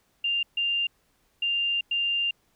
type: tone bursts at uneven times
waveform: sine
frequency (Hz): 2794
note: F7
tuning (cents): 0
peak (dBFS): -23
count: 4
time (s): 0.24-0.43 / 0.57-0.87 / 1.42-1.81 / 1.91-2.31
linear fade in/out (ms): 5
effects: pink hiss -68 dBFS RMS until 2.55 s